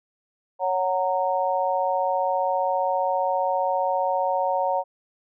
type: chord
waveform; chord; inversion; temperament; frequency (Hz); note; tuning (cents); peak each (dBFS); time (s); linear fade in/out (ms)
sine; F# major; second; just; 555 / 740 / 925; C#5 / F#5 / A#5; +2 / 0 / -14; -25; 0.59-4.84; 50
effects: none